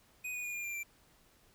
square tone with pitch steps, 2495 / 2466 / 2438 / 2410 / 2382 / 2355 Hz, D#7 / D#7 / D#7 / D7 / D7 / D7, +4 / -16 / -36 / +44 / +24 / +4 cents, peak -38 dBFS, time 0.24-0.834 s, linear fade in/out 10 ms, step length 99 ms, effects pink hiss -66 dBFS RMS until 1.54 s

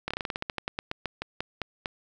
slowing click train, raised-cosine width 0.3 ms, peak -14 dBFS, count 19, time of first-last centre 0.08-1.858 s, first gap 26 ms, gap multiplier 1.14, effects none

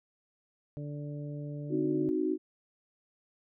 harmonic tone, 146.2 Hz, D3, 7 cents flat, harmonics 1 / 2 / 3 / 4, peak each -37 / -43 / -49 / -48 dBFS, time 0.77-2.09 s, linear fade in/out 0 ms
sine chord, C diminished, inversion none, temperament equal, 261.6 / 311.1 / 370 Hz, C4 / Eb4 / Gb4, 0 / 0 / 0 cents, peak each -35 / -30 / -31 dBFS, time 1.69-2.38 s, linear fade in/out 50 ms
effects none

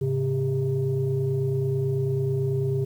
sine tone cluster, 106.1 / 135.2 / 398.6 Hz, G#2 / C#3 / G4, +38 / -43 / +29 cents, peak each -31 / -23 / -26 dBFS, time 0.01-2.85 s, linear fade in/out 10 ms, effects tanh soft clip ceiling -15 dBFS + 9-bit

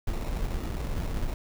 brown noise with sample-and-hold, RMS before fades -30 dBFS, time 0.07-1.34 s, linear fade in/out 5 ms, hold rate 1575 Hz, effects none

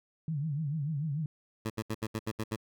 sine tone with vibrato, 149.6 Hz, D3, 32 cents sharp, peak -30 dBFS, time 0.28-1.26 s, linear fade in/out 2 ms, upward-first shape triangle, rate 6.8 Hz, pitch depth 180 cents each way
15% pulse tone bursts, 110.3 Hz, A2, 5 cents sharp, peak -25 dBFS, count 8, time 1.65-2.562 s, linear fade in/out 10 ms, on 51 ms, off 72 ms
effects none

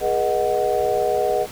sine chord, G# minor seventh, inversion none, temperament equal with one note detuned, 415.3 / 483.2 / 622.3 / 740 Hz, G#4 / B4 / D#5 / F#5, 0 / -38 / 0 / 0 cents, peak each -23 dBFS, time 0-1.47 s, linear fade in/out 50 ms, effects pink hiss -38 dBFS RMS until 1.51 s

